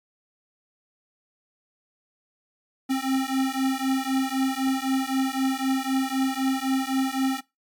square beating tone pair, 263.4 / 267.3 Hz, C4 / C4, +12 / +37 cents, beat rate 3.9 Hz, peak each -26 dBFS, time 2.89-7.41 s, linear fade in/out 20 ms, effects noise-tail reverb RT60 0.2 s tail -20 dB re dry + MP3 96 kbps

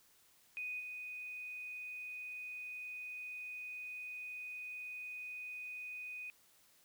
sine tone with level steps, 2489 Hz, D#7, in tune, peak -39 / -43 dBFS, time 0.57-6.3 s, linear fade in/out 0 ms, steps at 0.79 s, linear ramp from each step 20 ms, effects white hiss -68 dBFS RMS until 6.84 s

